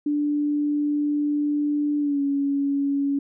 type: tone with pitch glide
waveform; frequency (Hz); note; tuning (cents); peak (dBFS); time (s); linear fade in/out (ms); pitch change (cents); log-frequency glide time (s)
sine; 293.7 to 280.4; D4 to C#4; 0 to +20; -20; 0.06-3.19; 5; -80; 1.99-2.21
effects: none